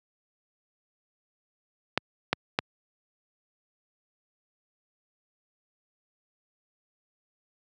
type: clicks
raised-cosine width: 0.3 ms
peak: -6 dBFS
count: 3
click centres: 1.976 / 2.33 / 2.589 s
effects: high-pass 100 Hz 12 dB/octave